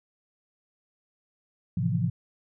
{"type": "chord", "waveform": "sine", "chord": "F major seventh", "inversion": "first", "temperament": "just", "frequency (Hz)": [109.13, 130.96, 163.7, 174.61], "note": ["A2", "C3", "E3", "F3"], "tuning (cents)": [-14, 2, -12, 0], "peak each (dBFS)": -29, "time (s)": [1.77, 2.1], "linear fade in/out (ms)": 5, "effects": []}